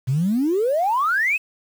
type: exponential sweep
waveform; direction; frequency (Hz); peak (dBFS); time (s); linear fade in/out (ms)
sine; up; 121.3 to 2662; -16; 0.07-1.38; 20
effects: tanh soft clip ceiling -13 dBFS + 7-bit